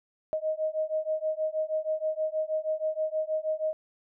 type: beating tone pair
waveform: sine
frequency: 622.3 / 628.6 Hz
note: D#5 / D#5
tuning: 0 / +18 cents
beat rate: 6.3 Hz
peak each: -30 / -30 dBFS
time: 0.33-3.73 s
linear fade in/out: 0 ms
effects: none